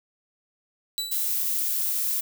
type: tone with exponential decay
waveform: sawtooth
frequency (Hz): 3951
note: B7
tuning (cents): 0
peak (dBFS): -21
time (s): 0.98-1.42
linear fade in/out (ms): 0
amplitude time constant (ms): 94
type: noise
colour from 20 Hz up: violet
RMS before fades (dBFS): -26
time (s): 1.11-2.21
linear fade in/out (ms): 10
effects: none